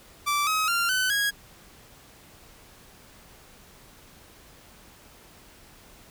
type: tone with pitch steps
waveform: sawtooth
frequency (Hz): 1166 / 1271.5 / 1386.6 / 1512.1 / 1649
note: D6 / D#6 / F6 / F#6 / G#6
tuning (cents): -13 / +37 / -13 / +37 / -13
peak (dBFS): -19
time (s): 0.26-1.31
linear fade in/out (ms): 20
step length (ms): 210
effects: pink hiss -52 dBFS RMS until 6.1 s